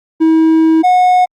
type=tone pair in turn; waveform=triangle; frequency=321.3 / 728.6 Hz; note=E4 / F#5; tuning=-44 / -27 cents; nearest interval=octave + major second; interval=1417 cents; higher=second; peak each=-4 dBFS; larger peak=neither; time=0.2-0.83 / 0.83-1.26 s; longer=first; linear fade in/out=20 ms; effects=Opus 32 kbps